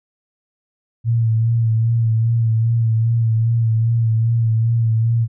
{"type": "tone with vibrato", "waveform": "sine", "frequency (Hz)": 114, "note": "A#2", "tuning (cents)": -38, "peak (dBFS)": -13, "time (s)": [1.04, 5.28], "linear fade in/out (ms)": 50, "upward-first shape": "sine", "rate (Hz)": 2.5, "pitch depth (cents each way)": 38, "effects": []}